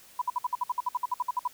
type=tone bursts; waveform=sine; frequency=987.8 Hz; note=B5; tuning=in tune; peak=-24 dBFS; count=16; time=0.19-1.477 s; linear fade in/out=5 ms; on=27 ms; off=57 ms; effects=white hiss -54 dBFS RMS until 1.53 s